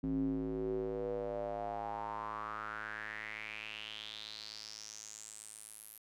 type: tone with band-pass filter sweep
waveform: square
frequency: 53.9 Hz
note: A1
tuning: 35 cents flat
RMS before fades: -41 dBFS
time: 0.03-5.98 s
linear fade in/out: 5 ms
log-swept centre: 240 to 12000 Hz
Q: 5.7
effects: none